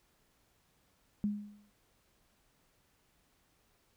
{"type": "tone with exponential decay", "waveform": "sine", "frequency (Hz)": 206.8, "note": "G#3", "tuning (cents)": -7, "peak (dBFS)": -27, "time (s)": [1.24, 1.7], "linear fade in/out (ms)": 0, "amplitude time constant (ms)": 99, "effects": ["pink hiss -72 dBFS RMS until 3.96 s"]}